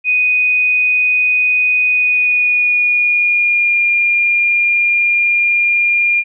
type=tone with pitch glide; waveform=sine; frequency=2489 to 2408 Hz; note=D#7 to D7; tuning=0 to +43 cents; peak=-10 dBFS; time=0.04-6.24 s; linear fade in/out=50 ms; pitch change=-57 cents; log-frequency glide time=1.87-3.79 s; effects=none